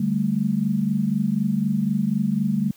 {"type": "chord", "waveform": "sine", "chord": "D suspended fourth", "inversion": "none", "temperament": "equal", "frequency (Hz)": [146.83, 196, 220], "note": ["D3", "G3", "A3"], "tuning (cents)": [0, 0, 0], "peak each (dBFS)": [-27, -22, -23], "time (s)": [0, 2.71], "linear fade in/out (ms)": 5, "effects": ["white hiss -54 dBFS RMS until 2.76 s", "high-pass 60 Hz 12 dB/octave"]}